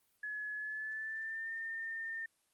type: tone with pitch glide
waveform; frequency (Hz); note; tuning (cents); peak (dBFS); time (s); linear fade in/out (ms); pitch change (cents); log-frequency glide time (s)
sine; 1700 to 1811.5; G#6 to A6; +40 to +50; -38; 0.23-2.26; 5; +110; 0.55-1.51
effects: white hiss -75 dBFS RMS until 2.53 s + Opus 32 kbps